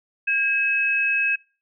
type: tone pair together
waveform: sine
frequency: 1619 / 2570 Hz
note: G#6 / E7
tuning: -45 / -45 cents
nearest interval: minor sixth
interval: 800 cents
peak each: -24 / -20 dBFS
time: 0.27-1.36 s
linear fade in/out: 10 ms
effects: noise-tail reverb RT60 0.4 s tail -26 dB re dry